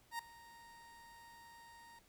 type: tone with ADSR envelope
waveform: 30% pulse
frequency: 931 Hz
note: A#5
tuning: 2 cents flat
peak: -35 dBFS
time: 0.11-1.99 s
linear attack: 80 ms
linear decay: 4 ms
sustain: -19 dB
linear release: 4 ms
effects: pink hiss -69 dBFS RMS until 2.08 s